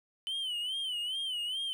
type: tone with vibrato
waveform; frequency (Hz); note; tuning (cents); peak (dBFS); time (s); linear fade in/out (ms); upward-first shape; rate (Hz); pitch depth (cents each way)
triangle; 3032; F#7; +42; -31; 0.27-1.73; 0; sine; 2.4; 110
effects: none